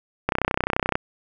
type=click train; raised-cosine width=0.5 ms; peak=-5 dBFS; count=22; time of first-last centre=0.29-0.955 s; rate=31.6 Hz; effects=none